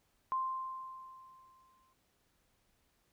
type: tone with exponential decay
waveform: sine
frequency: 1046.5 Hz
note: C6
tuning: in tune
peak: -30 dBFS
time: 0.32-1.93 s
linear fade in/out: 0 ms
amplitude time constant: 350 ms
effects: pink hiss -75 dBFS RMS until 3.12 s